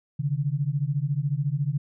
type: beating tone pair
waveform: sine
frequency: 136.1 / 150.1 Hz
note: C#3 / D3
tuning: -31 / +38 cents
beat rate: 14 Hz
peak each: -26 / -26 dBFS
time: 0.19-1.78 s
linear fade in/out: 10 ms
effects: none